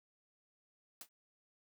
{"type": "noise with exponential decay", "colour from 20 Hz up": "white", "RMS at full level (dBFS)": -44, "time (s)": [1.01, 1.09], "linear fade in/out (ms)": 2, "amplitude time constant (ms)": 17, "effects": ["high-pass 200 Hz 12 dB/octave"]}